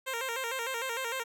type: tone with vibrato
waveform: 10% pulse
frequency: 493.9 Hz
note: B4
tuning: in tune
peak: -24 dBFS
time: 0.06-1.24 s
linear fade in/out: 20 ms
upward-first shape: square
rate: 6.6 Hz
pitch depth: 110 cents each way
effects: none